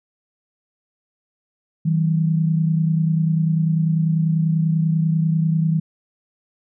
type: tone pair together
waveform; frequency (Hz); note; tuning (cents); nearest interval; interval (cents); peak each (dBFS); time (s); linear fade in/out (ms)
sine; 160.13 / 190.3; E3 / F#3; -50 / +49; minor third; 299; -16 / -24; 1.85-5.8; 10
effects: none